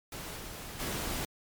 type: noise with level steps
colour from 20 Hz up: pink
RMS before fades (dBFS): -41 / -43 / -35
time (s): 0.12-1.25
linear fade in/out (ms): 2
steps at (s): 0.36 / 0.79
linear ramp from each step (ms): 20
effects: MP3 96 kbps